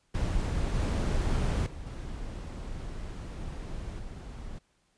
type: noise with level steps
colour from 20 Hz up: brown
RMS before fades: -29 / -27 / -41 / -38 / -41 dBFS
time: 0.14-4.59 s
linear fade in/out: 10 ms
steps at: 0.74 / 1.66 / 1.86 / 3.99 s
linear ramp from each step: 5 ms
effects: pink hiss -71 dBFS RMS until 4.97 s + resampled to 22050 Hz